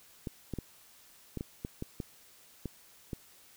clicks, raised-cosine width 3 ms, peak -23 dBFS, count 10, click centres 0.272 / 0.537 / 0.587 / 1.373 / 1.409 / 1.649 / 1.824 / 2.002 / 2.657 / 3.132 s, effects white hiss -59 dBFS RMS until 3.56 s

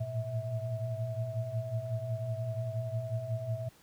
sine tone cluster, 108.9 / 114 / 119.7 / 649 Hz, A2 / A#2 / A#2 / E5, -17 / -38 / +46 / -27 cents, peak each -39 / -39 / -35 / -39 dBFS, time 0-3.69 s, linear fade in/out 10 ms, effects pink hiss -61 dBFS RMS until 3.82 s + high-pass 60 Hz 12 dB/octave

